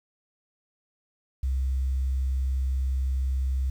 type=tone; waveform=sine; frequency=65.9 Hz; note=C2; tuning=13 cents sharp; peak=-22 dBFS; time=1.43-3.7 s; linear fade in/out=5 ms; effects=tanh soft clip ceiling -20 dBFS + 9-bit